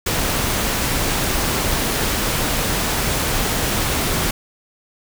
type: noise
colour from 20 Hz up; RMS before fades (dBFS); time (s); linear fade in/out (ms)
pink; -20; 0.06-4.31; 5
effects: none